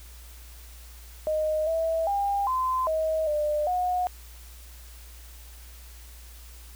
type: tone with pitch steps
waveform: sine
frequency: 620 / 652 / 802 / 1030 / 634 / 599 / 725 Hz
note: D#5 / E5 / G5 / C6 / D#5 / D5 / F#5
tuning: -6 / -19 / +39 / -28 / +32 / +34 / -35 cents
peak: -23 dBFS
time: 1.27-4.07 s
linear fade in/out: 0 ms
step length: 400 ms
effects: added 59 Hz sine -44 dBFS peak until 6.75 s + white hiss -51 dBFS RMS until 6.75 s